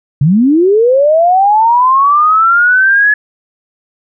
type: linear sweep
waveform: sine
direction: up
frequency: 130.3 to 1711 Hz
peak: -5 dBFS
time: 0.21-3.14 s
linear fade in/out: 5 ms
effects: none